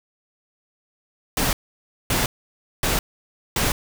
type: noise bursts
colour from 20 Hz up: pink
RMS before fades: -21 dBFS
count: 4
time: 1.37-3.72 s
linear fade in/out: 2 ms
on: 160 ms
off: 570 ms
effects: none